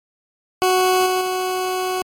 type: tone with level steps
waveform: 20% pulse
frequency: 370 Hz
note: F#4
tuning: in tune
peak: -9 / -12 / -15 dBFS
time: 0.62-2.02 s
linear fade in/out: 0 ms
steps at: 1.06 / 1.21 s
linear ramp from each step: 2 ms
effects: MP3 64 kbps